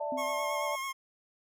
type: chord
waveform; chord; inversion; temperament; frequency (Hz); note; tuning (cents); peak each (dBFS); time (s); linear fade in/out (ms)
sine; D suspended second; none; equal with one note detuned; 587.3 / 659.3 / 887.7; D5 / E5 / A5; 0 / 0 / +15; -34 / -39 / -36; 0-0.76; 10
type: tone with exponential decay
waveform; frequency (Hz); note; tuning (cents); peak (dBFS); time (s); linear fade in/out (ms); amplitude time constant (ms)
sine; 261.6; C4; 0; -34; 0.12-0.54; 2; 91
type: tone with vibrato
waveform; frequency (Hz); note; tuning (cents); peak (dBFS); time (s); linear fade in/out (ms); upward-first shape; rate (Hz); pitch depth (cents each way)
25% pulse; 1080; C#6; -45; -30; 0.17-0.93; 20; sine; 9.1; 25
effects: none